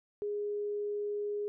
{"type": "tone", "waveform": "sine", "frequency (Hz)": 413.2, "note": "G#4", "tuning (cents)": -9, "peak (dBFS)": -32, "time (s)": [0.22, 1.48], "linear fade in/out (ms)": 0, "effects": []}